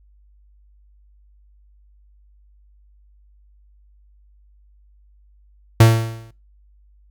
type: tone with exponential decay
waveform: 45% pulse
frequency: 113.1 Hz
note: A2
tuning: 48 cents sharp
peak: -5 dBFS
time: 5.8-6.31 s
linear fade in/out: 5 ms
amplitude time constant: 110 ms
effects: noise-tail reverb RT60 0.3 s tail -21 dB re dry + added 50 Hz sine -50 dBFS peak until 7.1 s